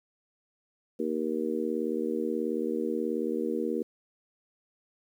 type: harmonic tone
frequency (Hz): 78.5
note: D#2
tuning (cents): +16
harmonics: 3 / 4 / 5 / 6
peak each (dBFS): -33 / -33 / -33 / -33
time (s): 0.99-3.83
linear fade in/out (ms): 10
effects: 10-bit